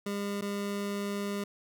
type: tone with dropouts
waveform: 25% pulse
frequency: 202.1 Hz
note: G#3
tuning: 47 cents flat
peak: -28 dBFS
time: 0.06-1.44 s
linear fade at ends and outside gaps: 5 ms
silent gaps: 0.412-0.42 s
effects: none